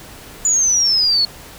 sine exponential sweep, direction down, 7020 to 4333 Hz, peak -12 dBFS, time 0.45-1.25 s, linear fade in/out 2 ms, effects pink hiss -38 dBFS RMS until 1.58 s

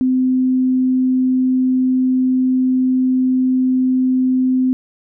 sine tone, 257 Hz, C4, 31 cents flat, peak -12 dBFS, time 0.01-4.73 s, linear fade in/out 0 ms, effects none

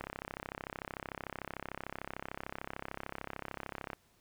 click train, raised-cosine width 0.5 ms, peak -24 dBFS, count 132, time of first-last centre 0.01-3.932 s, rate 33.4 Hz, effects pink hiss -69 dBFS RMS until 4.2 s

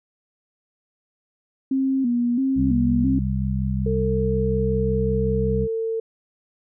sine tone with vibrato, 253.3 Hz, B3, 44 cents sharp, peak -18 dBFS, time 1.71-3.19 s, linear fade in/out 5 ms, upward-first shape square, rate 1.5 Hz, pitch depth 91 cents each way
harmonic tone, 65.41 Hz, C2, in tune, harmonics 1 / 2 / 3, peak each -25 / -25 / -25 dBFS, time 2.55-5.68 s, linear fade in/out 50 ms
sine tone, 450 Hz, A4, 39 cents sharp, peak -22 dBFS, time 3.86-6 s, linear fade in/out 5 ms
effects none

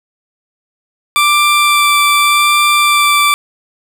20% pulse tone with vibrato, 1174.7 Hz, D6, in tune, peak -3 dBFS, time 1.16-3.34 s, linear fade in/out 0 ms, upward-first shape sine, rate 0.84 Hz, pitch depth 9 cents each way, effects 7-bit

